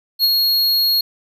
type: tone with ADSR envelope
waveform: square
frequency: 4300 Hz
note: C8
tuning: 47 cents sharp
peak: -11 dBFS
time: 0.19-1.01 s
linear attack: 49 ms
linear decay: 36 ms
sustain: -3 dB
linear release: 4 ms
effects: none